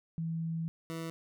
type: tone pair in turn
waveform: sine / 20% pulse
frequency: 163.8 / 163.8 Hz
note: E3 / E3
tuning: -11 / -11 cents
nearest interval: unison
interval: 0 cents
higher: neither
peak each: -32 / -32 dBFS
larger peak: neither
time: 0.18-0.68 / 0.9-1.1 s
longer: first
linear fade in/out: 0 ms
effects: none